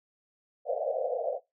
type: band-pass noise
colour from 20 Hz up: pink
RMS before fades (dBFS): -31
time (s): 0.65-1.4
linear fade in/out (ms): 50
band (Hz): 480 to 720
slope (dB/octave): 96
effects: noise-tail reverb RT60 0.2 s tail -20 dB re dry